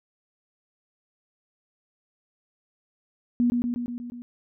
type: tone with echo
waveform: sine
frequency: 241.2 Hz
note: B3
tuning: 41 cents flat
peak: -18 dBFS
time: 3.4-3.5 s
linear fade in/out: 0 ms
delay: 120 ms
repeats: 6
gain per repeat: -3 dB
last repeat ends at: 4.22 s
effects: none